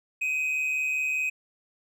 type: tone with amplitude modulation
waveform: triangle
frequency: 2516 Hz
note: D#7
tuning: 19 cents sharp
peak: -21 dBFS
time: 0.21-1.3 s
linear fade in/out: 10 ms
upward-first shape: sine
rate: 145 Hz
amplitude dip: 50%
effects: none